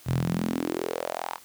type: tone with high-pass filter sweep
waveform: sawtooth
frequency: 42.45 Hz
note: F1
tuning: 48 cents flat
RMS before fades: -29 dBFS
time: 0.05-1.39 s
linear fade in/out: 50 ms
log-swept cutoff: 110 to 990 Hz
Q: 4.3
effects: white hiss -52 dBFS RMS until 1.44 s